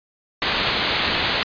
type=low-pass noise; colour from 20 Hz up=white; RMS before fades=-22 dBFS; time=0.42-1.43 s; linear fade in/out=0 ms; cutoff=4500 Hz; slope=96 dB/octave; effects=resampled to 11025 Hz